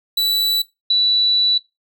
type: tone pair in turn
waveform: 45% pulse / sine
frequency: 3951 / 3951 Hz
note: B7 / B7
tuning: 0 / 0 cents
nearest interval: unison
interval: 0 cents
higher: neither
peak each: -15 / -12 dBFS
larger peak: second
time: 0.17-0.62 / 0.9-1.58 s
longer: second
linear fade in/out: 5 ms
effects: noise-tail reverb RT60 0.2 s tail -18 dB re dry